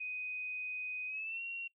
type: tone with pitch glide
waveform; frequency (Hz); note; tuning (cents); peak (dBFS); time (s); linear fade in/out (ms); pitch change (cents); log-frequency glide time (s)
sine; 2500 to 2742; D#7 to F7; +8 to -32; -38; 0-1.68; 10; +160; 1.07-1.41
effects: noise-tail reverb RT60 0.1 s tail -19 dB re dry